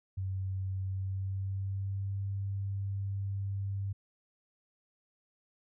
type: tone with pitch glide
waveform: sine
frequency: 95.2 to 98.56 Hz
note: F#2 to G2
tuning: +50 to +10 cents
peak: -32 dBFS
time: 0.17-3.93 s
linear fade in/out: 10 ms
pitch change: +60 cents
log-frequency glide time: 0.83-2.21 s
effects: none